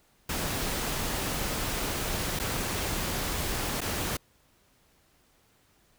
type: noise with dropouts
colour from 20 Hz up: pink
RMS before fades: -31 dBFS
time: 0.29-4.17 s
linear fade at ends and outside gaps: 5 ms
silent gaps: 2.391-2.397 / 3.807-3.814 s
effects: pink hiss -65 dBFS RMS until 5.98 s